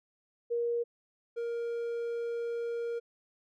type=tone pair in turn; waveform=sine / triangle; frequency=472.3 / 468.8 Hz; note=A#4 / A#4; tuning=+23 / +10 cents; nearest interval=unison; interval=13 cents; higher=first; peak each=-28 / -30 dBFS; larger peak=first; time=0.5-0.84 / 1.36-3 s; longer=second; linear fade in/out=20 ms; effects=none